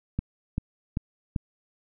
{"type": "click train", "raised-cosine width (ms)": 5, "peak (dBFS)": -14, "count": 4, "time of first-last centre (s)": [0.19, 1.362], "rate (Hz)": 2.56, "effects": []}